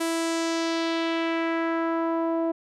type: tone with low-pass filter sweep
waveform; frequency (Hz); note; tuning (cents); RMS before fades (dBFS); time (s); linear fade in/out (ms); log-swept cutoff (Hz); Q
sawtooth; 330; E4; +2; -26; 0-2.52; 10; 11000 to 690; 1.6
effects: none